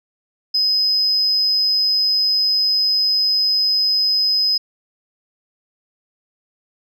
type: tone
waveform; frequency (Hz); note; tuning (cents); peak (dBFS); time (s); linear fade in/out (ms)
sine; 5050; D#8; +25; -13; 0.54-4.58; 10
effects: tanh soft clip ceiling -10 dBFS